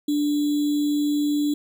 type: tone with sample-and-hold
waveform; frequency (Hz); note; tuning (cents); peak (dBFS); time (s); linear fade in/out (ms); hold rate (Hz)
sine; 293.7; D4; 0; -19; 0.08-1.54; 5; 3675
effects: none